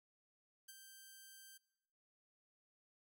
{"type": "tone with ADSR envelope", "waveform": "5% pulse", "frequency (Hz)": 1568, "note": "G6", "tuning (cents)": 0, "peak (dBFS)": -40, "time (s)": [0.68, 1.58], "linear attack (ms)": 11, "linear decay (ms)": 31, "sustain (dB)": -6, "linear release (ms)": 13, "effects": ["noise-tail reverb RT60 1.0 s tail -23 dB re dry"]}